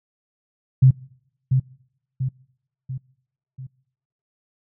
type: tone with echo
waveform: sine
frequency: 130.81 Hz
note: C3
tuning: in tune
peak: -8 dBFS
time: 0.82-0.91 s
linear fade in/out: 10 ms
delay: 690 ms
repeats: 4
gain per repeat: -6 dB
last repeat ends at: 3.67 s
effects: noise-tail reverb RT60 0.8 s tail -25 dB re dry